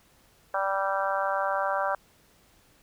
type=harmonic tone; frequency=194.8 Hz; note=G3; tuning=11 cents flat; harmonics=3 / 4 / 5 / 6 / 7 / 8; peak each=-30 / -31 / -32 / -33 / -33 / -34 dBFS; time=0.54-1.95 s; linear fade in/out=2 ms; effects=pink hiss -61 dBFS RMS until 2.82 s